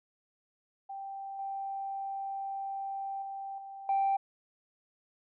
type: tone with level steps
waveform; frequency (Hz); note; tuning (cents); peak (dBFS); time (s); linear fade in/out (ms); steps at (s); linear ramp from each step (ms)
sine; 784; G5; 0; -38 / -34 / -37 / -42 / -24; 0.89-4.17; 10; 1.39 / 3.22 / 3.58 / 3.89; 2
effects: tanh soft clip ceiling -22 dBFS